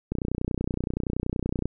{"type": "click train", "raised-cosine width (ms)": 3, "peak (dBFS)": -14, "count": 48, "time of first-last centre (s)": [0.12, 1.656], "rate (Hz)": 30.6, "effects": []}